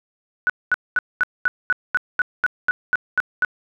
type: tone bursts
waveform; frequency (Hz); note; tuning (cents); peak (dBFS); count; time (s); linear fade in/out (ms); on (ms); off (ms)
sine; 1480; F#6; 0; -14; 13; 0.47-3.448; 0; 26; 220
effects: none